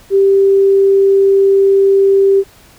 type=tone; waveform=sine; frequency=392 Hz; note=G4; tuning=in tune; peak=-6 dBFS; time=0.1-2.44 s; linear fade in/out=50 ms; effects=pink hiss -44 dBFS RMS until 2.78 s